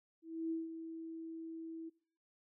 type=tone with ADSR envelope; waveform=sine; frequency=326.2 Hz; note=E4; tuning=18 cents flat; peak=-34 dBFS; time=0.22-1.9 s; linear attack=290 ms; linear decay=170 ms; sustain=-9 dB; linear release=18 ms; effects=noise-tail reverb RT60 0.5 s tail -22 dB re dry